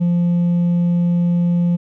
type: tone with hard clipping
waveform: triangle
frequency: 173.7 Hz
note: F3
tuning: 9 cents flat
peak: -12 dBFS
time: 0-1.77 s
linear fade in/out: 20 ms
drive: 1 dB
effects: none